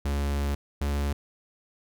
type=tone pair in turn; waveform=45% pulse; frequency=71 / 71.45 Hz; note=C#2 / D2; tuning=+42 / -47 cents; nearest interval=unison; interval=11 cents; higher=second; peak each=-25 dBFS; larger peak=neither; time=0.05-0.55 / 0.81-1.13 s; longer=first; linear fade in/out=5 ms; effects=none